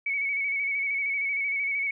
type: tone with vibrato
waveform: sine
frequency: 2240 Hz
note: C#7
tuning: 18 cents sharp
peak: -25 dBFS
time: 0.06-1.91 s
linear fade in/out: 5 ms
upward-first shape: square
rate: 13 Hz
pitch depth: 32 cents each way
effects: none